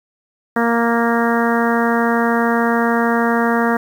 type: harmonic tone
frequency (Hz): 233.1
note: A#3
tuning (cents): 0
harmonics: 1 / 2 / 3 / 4 / 5 / 6 / 7 / 8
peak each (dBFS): -17 / -20 / -22 / -23 / -24 / -25 / -25 / -26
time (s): 0.56-3.77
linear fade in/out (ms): 5
effects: 7-bit